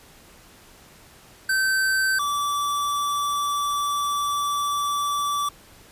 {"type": "tone pair in turn", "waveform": "square", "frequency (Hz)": [1546, 1158.2], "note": ["G6", "D6"], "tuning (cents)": [-24, -24], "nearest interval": "perfect fourth", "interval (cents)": 500, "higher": "first", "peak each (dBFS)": [-20, -23], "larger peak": "first", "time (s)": [[1.49, 2.19], [2.19, 5.49]], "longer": "second", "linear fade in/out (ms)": 5, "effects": ["pink hiss -50 dBFS RMS until 5.91 s", "resampled to 32000 Hz"]}